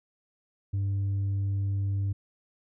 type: tone with tanh clipping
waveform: triangle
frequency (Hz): 98.8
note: G2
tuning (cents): +14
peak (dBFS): -26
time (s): 0.73-2.13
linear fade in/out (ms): 10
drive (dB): 7
effects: none